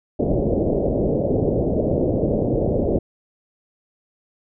white low-pass noise, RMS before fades -20 dBFS, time 0.19-2.99 s, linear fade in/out 10 ms, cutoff 600 Hz, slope 48 dB/octave, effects none

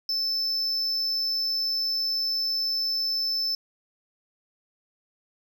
triangle tone, 5274 Hz, E8, in tune, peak -23 dBFS, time 0.09-3.55 s, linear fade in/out 2 ms, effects none

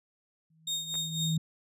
sine tone with exponential growth, 160 Hz, D#3, 49 cents sharp, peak -24 dBFS, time 0.5-1.38 s, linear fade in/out 5 ms, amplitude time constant 190 ms
30% pulse tone with tremolo, 3700 Hz, A#7, 14 cents flat, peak -26 dBFS, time 0.67-1.37 s, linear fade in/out 5 ms, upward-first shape triangle, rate 4 Hz, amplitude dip 75%
clicks, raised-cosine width 0.5 ms, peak -32 dBFS, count 2, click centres 0.942 / 0.954 s
effects resampled to 32000 Hz

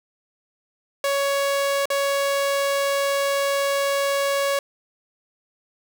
sawtooth tone with dropouts, 558 Hz, C#5, 11 cents sharp, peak -16 dBFS, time 1.04-4.59 s, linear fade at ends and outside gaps 2 ms, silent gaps 1.856-1.902 s, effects none

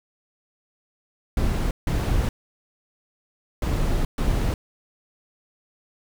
brown noise bursts at uneven times, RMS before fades -22 dBFS, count 4, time 1.37-1.71 / 1.87-2.29 / 3.62-4.05 / 4.18-4.54 s, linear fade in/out 2 ms, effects none

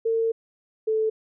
sine tone pair in turn, 453 / 438.1 Hz, A#4 / A4, -50 / -7 cents, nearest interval minor second, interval 57 cents, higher first, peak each -20 dBFS, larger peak neither, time 0.05-0.32 / 0.87-1.1 s, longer first, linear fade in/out 10 ms, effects none

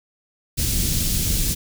pink band-stop noise, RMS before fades -21 dBFS, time 0.57-1.55 s, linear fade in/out 20 ms, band 190 to 4600 Hz, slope 12 dB/octave, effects none

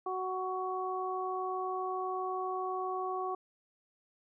harmonic tone, 372.3 Hz, F#4, 11 cents sharp, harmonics 1 / 2 / 3, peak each -37 / -37 / -37 dBFS, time 0.06-3.35 s, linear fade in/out 5 ms, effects none

